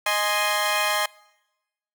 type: chord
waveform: 15% pulse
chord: Ab major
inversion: second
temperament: equal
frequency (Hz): 622.3 / 830.6 / 1046.5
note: Eb5 / Ab5 / C6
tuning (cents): 0 / 0 / 0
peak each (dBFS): -19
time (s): 0.06-1.06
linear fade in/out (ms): 5
effects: noise-tail reverb RT60 1.0 s tail -24 dB re dry